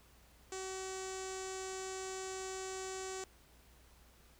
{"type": "tone with low-pass filter", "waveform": "sawtooth", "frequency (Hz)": 378.8, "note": "F#4", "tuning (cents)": 41, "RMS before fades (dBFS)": -43, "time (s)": [0.52, 3.24], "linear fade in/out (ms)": 2, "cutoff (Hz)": 7300, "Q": 5.3, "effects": ["added 60 Hz sine -64 dBFS peak until 4.39 s", "pink hiss -65 dBFS RMS until 4.39 s"]}